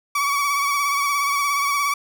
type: tone with vibrato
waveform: 30% pulse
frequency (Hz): 1135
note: C#6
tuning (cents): +41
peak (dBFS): -16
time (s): 0.15-1.94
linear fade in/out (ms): 5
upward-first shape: sine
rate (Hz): 17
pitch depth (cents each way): 38
effects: none